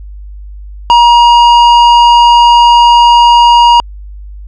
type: tone with hard clipping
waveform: sine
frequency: 950 Hz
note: A#5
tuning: 33 cents sharp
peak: -3 dBFS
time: 0.9-3.8 s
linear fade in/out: 0 ms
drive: 12 dB
effects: added 50 Hz sine -24 dBFS peak until 4.47 s + low-pass 5000 Hz 12 dB/octave